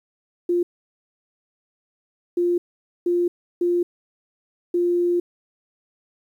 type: tone bursts at uneven times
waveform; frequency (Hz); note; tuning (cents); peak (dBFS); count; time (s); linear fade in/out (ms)
sine; 350; F4; +4; -17; 5; 0.49-0.63 / 2.37-2.58 / 3.06-3.28 / 3.61-3.83 / 4.74-5.2; 5
effects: 9-bit